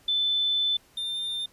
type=tone pair in turn; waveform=sine / triangle; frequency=3520 / 3602 Hz; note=A7 / A7; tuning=0 / +40 cents; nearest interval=unison; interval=40 cents; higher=second; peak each=-22 / -27 dBFS; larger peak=first; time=0.08-0.77 / 0.97-1.46 s; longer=first; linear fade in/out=5 ms; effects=pink hiss -59 dBFS RMS until 1.52 s + resampled to 32000 Hz